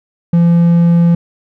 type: tone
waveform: triangle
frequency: 170.4 Hz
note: F3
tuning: 42 cents flat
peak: -4 dBFS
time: 0.33-1.15 s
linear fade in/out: 5 ms
effects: none